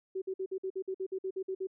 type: tone bursts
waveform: sine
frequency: 379.5 Hz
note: F#4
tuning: 44 cents sharp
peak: -32 dBFS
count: 13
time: 0.15-1.671 s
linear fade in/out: 10 ms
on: 69 ms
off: 52 ms
effects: none